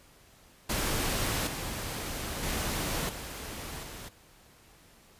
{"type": "noise with level steps", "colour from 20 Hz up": "pink", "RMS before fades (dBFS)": [-30, -36, -32, -40, -43], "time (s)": [0.69, 4.09], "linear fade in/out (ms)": 10, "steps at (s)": [1.47, 2.43, 3.09, 3.83], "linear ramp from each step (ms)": 2, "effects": ["pink hiss -58 dBFS RMS until 5.19 s", "resampled to 32000 Hz"]}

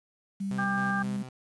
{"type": "tone with pitch glide", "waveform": "sine", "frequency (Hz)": [196, 201], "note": ["G3", "G3"], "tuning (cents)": [0, 44], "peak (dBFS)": -29, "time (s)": [0.4, 1.23], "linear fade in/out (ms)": 10, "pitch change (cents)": 44, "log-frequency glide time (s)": [1.01, 1.08]}
{"type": "tone with tremolo", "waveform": "sawtooth", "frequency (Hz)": 128.3, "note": "C3", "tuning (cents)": -34, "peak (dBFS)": -33, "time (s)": [0.51, 1.29], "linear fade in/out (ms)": 0, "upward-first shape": "square", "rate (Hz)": 3.8, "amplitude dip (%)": 40}
{"type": "harmonic tone", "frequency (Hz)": 397.8, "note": "G4", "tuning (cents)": 25, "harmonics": [2, 3, 4], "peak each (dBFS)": [-34, -33, -30], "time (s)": [0.58, 1.03], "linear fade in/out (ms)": 10}
{"effects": ["resampled to 22050 Hz", "9-bit"]}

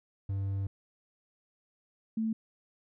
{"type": "tone pair in turn", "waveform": ["triangle", "sine"], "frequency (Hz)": [98, 221.9], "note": ["G2", "A3"], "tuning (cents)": [0, 15], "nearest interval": "octave + major second", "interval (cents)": 1415, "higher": "second", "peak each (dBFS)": -28, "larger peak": "neither", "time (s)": [[0.29, 0.67], [2.17, 2.33]], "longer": "first", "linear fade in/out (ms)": 5, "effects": []}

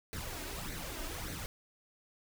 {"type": "noise with flanger", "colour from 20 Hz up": "pink", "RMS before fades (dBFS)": -41, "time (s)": [0.13, 1.46], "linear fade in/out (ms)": 0, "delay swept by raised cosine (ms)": [0.48, 3.28], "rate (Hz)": 1.7, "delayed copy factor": 0.65, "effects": []}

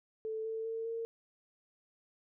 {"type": "tone with pitch steps", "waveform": "sine", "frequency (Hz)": [440, 445.6, 451.3, 457.1], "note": ["A4", "A4", "A4", "A#4"], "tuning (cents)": [0, 22, 44, -34], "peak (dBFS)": -35, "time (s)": [0.25, 1.05], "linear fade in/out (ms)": 0, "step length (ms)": 200, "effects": []}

